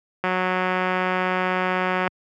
click train, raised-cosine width 0.5 ms, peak -8 dBFS, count 339, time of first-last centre 0.24-2.077 s, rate 184 Hz, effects high-pass 100 Hz 12 dB/octave

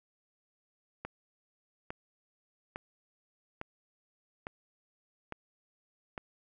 click train, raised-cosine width 0.5 ms, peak -23 dBFS, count 7, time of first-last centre 1.05-6.178 s, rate 1.17 Hz, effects none

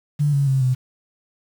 sine tone with pitch steps, 146.83 / 140.28 / 134.02 / 128.04 Hz, D3 / C#3 / C3 / C3, 0 / +21 / +42 / -37 cents, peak -15 dBFS, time 0.19-0.75 s, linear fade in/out 20 ms, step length 140 ms, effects 7-bit

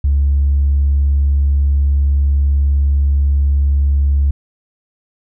triangle tone with tanh clipping, 70.3 Hz, C#2, 25 cents sharp, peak -10 dBFS, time 0.04-4.31 s, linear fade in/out 5 ms, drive 5 dB, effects none

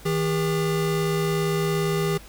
square tone pair together, 160 / 402.5 Hz, D#3 / G4, +49 / +46 cents, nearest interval octave + major third, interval 1597 cents, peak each -25 dBFS, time 0.05-2.18 s, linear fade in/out 10 ms, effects added 50 Hz sine -45 dBFS peak until 2.28 s + pink hiss -47 dBFS RMS until 2.28 s

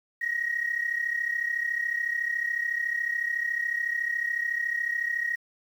sine tone pair together, 1878.1 / 1912 Hz, A#6 / A#6, +12 / +43 cents, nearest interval unison, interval 31 cents, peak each -27 / -30 dBFS, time 0.21-5.36 s, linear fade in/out 10 ms, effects tanh soft clip ceiling -18 dBFS + 9-bit

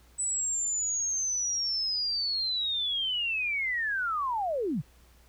sine linear sweep, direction down, 8000 to 115.3 Hz, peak -27 dBFS, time 0.18-4.82 s, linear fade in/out 20 ms, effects added 60 Hz sine -57 dBFS peak until 5.28 s + pink hiss -62 dBFS RMS until 5.28 s

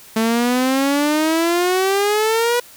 sawtooth exponential sweep, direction up, 220.1 to 489 Hz, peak -11 dBFS, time 0.16-2.6 s, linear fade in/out 5 ms, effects white hiss -43 dBFS RMS until 2.76 s

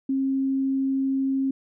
sine tone, 268.7 Hz, C4, 46 cents sharp, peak -21 dBFS, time 0.09-1.51 s, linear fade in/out 5 ms, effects none

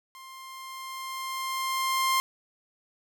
sawtooth tone with level ramp, 1055 Hz, C6, 14 cents sharp, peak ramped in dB -41 to -18 dBFS, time 0.15-2.2 s, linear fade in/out 0 ms, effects none

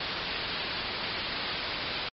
white low-pass noise, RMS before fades -34 dBFS, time 0-2.09 s, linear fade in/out 5 ms, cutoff 4900 Hz, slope 96 dB/octave, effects MP3 32 kbps

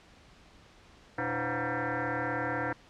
sine tone with frequency modulation, 538 Hz, C5, 48 cents sharp, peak -29 dBFS, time 1.18-2.73 s, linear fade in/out 5 ms, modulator 208 Hz, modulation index 6.2, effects pink hiss -57 dBFS RMS until 2.89 s + low-pass 5000 Hz 12 dB/octave

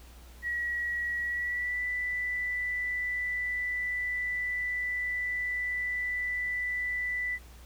sine tone with pitch glide, 1918 to 1981.1 Hz, A#6 to B6, +49 to +5 cents, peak -29 dBFS, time 0.42-7.39 s, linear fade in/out 50 ms, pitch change +56 cents, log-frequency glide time 1.21-1.84 s, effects added 60 Hz sine -48 dBFS peak until 7.65 s + pink hiss -56 dBFS RMS until 7.65 s

